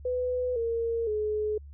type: tone with pitch steps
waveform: sine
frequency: 500 / 461.2 / 425.3 Hz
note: B4 / A#4 / G#4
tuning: +21 / -19 / +41 cents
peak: -26 dBFS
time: 0.05-1.58 s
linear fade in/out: 5 ms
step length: 510 ms
effects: added 71 Hz sine -43 dBFS peak until 1.73 s